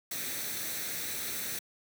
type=noise with comb filter; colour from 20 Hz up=white; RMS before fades=-36 dBFS; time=0.11-1.59 s; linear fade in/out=5 ms; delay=0.5 ms; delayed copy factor=+0.55; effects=high-pass 100 Hz 12 dB/octave